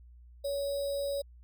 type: tone with sample-and-hold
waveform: sine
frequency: 562 Hz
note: C#5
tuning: 24 cents sharp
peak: -30 dBFS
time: 0.44-1.22 s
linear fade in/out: 10 ms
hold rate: 4410 Hz
effects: added 60 Hz sine -51 dBFS peak until 1.43 s